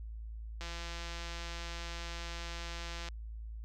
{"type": "click train", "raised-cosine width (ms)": 0.2, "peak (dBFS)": -26, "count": 422, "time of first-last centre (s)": [0.61, 3.086], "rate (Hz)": 170, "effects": ["added 55 Hz sine -41 dBFS peak until 3.64 s"]}